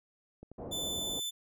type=click train; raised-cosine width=2 ms; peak=-34 dBFS; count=7; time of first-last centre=0.43-0.947 s; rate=11.6 Hz
type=low-pass noise; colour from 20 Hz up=white; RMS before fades=-43 dBFS; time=0.58-1.2 s; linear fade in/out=5 ms; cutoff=660 Hz; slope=24 dB/octave
type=tone; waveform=sawtooth; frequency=3520 Hz; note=A7; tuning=in tune; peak=-31 dBFS; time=0.71-1.31 s; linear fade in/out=20 ms
effects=none